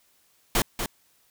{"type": "noise with echo", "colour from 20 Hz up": "pink", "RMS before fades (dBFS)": -22, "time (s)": [0.55, 0.62], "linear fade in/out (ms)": 2, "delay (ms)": 240, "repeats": 1, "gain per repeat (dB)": -7, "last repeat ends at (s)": 0.86, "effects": ["white hiss -64 dBFS RMS until 1.3 s"]}